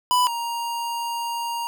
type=tone pair in turn; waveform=square; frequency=993 / 937.3 Hz; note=B5 / A#5; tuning=+9 / +9 cents; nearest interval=minor second; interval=100 cents; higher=first; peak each=-17 / -26 dBFS; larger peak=first; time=0.11-0.27 / 0.27-1.67 s; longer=second; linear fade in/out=0 ms; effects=none